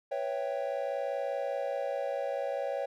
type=chord; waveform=triangle; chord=C# half-diminished seventh; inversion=third; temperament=equal; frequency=493.9 / 554.4 / 659.3 / 784 Hz; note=B4 / C#5 / E5 / G5; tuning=0 / 0 / 0 / 0 cents; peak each=-37 / -31 / -37 / -37 dBFS; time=0.11-2.86 s; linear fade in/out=10 ms; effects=none